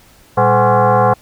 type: tone with frequency modulation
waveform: sine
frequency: 115.7 Hz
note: A#2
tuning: 13 cents flat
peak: -8 dBFS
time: 0.37-1.14 s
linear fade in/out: 10 ms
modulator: 314 Hz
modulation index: 3.3
effects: pink hiss -47 dBFS RMS until 1.21 s